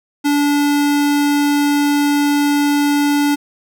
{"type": "tone", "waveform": "square", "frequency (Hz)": 289.2, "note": "D4", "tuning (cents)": -27, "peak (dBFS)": -13, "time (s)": [0.24, 3.36], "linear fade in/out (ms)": 20, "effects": []}